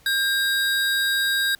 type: tone pair together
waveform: square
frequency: 1600 / 3805 Hz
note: G6 / A#7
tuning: +35 / +35 cents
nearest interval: octave + minor third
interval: 1500 cents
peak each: -22 / -25 dBFS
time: 0.06-1.55 s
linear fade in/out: 2 ms
effects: pink hiss -55 dBFS RMS until 1.59 s